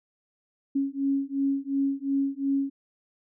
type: beating tone pair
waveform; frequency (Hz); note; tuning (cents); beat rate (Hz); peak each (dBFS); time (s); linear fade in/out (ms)
sine; 274.1 / 276.9; C#4 / C#4; -19 / -2; 2.8; -27; 0.75-2.7; 10
effects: none